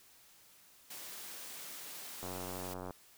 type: high-pass noise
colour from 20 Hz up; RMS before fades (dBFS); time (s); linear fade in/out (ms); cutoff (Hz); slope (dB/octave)
white; -47; 0.9-2.74; 5; 170; 12
type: click train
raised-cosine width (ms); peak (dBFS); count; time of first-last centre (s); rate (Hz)
1; -29; 63; 2.23-2.908; 91.5
effects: white hiss -62 dBFS RMS until 3.17 s

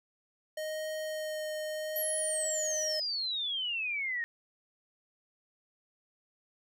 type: tone with vibrato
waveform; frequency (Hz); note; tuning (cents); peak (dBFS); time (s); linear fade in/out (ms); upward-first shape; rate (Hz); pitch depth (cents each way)
square; 620; D#5; -6; -35; 0.57-3; 5; sine; 0.76; 10
type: exponential sweep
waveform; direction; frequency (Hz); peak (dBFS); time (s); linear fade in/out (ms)
sine; down; 11860 to 1833; -31; 1.96-4.24; 0
effects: none

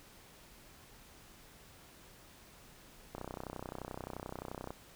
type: click train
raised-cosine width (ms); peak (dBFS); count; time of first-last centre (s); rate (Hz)
1; -27; 50; 3.15-4.706; 31.5
effects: pink hiss -58 dBFS RMS until 4.95 s

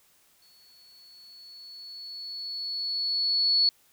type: tone with exponential growth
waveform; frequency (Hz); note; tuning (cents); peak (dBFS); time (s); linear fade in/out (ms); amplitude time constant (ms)
sine; 4406; C#8; -11; -18; 0.42-3.69; 2; 710
effects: white hiss -63 dBFS RMS until 3.92 s

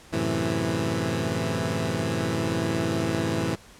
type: chord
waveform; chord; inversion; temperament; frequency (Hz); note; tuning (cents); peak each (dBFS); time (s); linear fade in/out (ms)
15% pulse; F# half-diminished seventh; none; equal; 92.5 / 110 / 130.81 / 164.81; F#2 / A2 / C3 / E3; 0 / 0 / 0 / 0; -26 / -23 / -25 / -22; 0.12-3.56; 20
effects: pink hiss -50 dBFS RMS until 3.79 s + low-pass 10000 Hz 12 dB/octave

